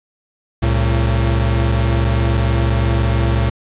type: tone pair together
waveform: 45% pulse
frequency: 67.31 / 113.2 Hz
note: C2 / A2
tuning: +50 / +50 cents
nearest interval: major sixth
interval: 900 cents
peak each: -16 dBFS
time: 0.62-3.5 s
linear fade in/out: 10 ms
effects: resampled to 8000 Hz + 7-bit